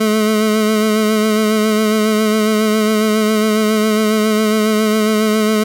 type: tone with vibrato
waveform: 25% pulse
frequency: 215.6 Hz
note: A3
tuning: 35 cents flat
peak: -8 dBFS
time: 0-5.64 s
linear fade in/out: 10 ms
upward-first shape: sine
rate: 7.3 Hz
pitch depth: 30 cents each way
effects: none